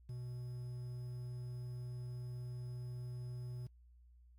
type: tone with quantisation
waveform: triangle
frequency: 123.4 Hz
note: B2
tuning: 1 cent flat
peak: -40 dBFS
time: 0.09-3.67 s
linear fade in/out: 5 ms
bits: 11
effects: added 60 Hz sine -60 dBFS peak until 4.38 s + AAC 64 kbps